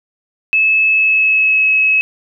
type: tone with pitch glide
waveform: sine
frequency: 2600 to 2572 Hz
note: E7 to E7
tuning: -24 to -43 cents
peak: -9 dBFS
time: 0.53-2.01 s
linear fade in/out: 0 ms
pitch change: -19 cents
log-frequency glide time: 0.89-1.68 s
effects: none